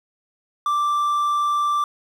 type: tone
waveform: triangle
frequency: 1174.7 Hz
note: D6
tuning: in tune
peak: -16 dBFS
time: 0.66-1.84 s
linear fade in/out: 2 ms
effects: 8-bit